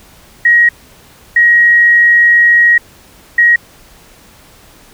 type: tone bursts at uneven times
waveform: sine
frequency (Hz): 1893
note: A#6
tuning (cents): +26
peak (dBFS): -4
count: 3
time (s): 0.45-0.69 / 1.36-2.78 / 3.38-3.56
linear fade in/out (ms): 5
effects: pink hiss -42 dBFS RMS until 4.93 s